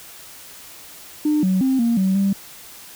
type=tone with pitch steps; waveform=sine; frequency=301.3 / 187.2 / 263.8 / 233.4 / 190.2 / 196.6 Hz; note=D4 / F#3 / C4 / A#3 / F#3 / G3; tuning=+44 / +20 / +14 / +2 / +48 / +5 cents; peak=-14 dBFS; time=1.25-2.33 s; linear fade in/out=5 ms; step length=180 ms; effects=tanh soft clip ceiling -11 dBFS + white hiss -41 dBFS RMS until 2.95 s